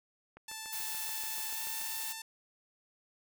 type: click train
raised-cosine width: 0.5 ms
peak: -36 dBFS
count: 11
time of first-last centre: 0.37-1.815 s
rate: 6.92 Hz
type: tone with pitch glide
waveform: 5% pulse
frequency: 880 to 890.7 Hz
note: A5 to A5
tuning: 0 to +21 cents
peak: -29 dBFS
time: 0.48-2.22 s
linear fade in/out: 5 ms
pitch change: +21 cents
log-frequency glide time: 1.5-1.63 s
type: noise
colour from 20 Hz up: blue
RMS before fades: -39 dBFS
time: 0.72-2.13 s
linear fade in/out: 10 ms
effects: none